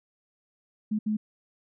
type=tone bursts at uneven times; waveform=sine; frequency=213.6 Hz; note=G#3; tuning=49 cents sharp; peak=-24 dBFS; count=2; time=0.91-0.99 / 1.06-1.17 s; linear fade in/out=10 ms; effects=none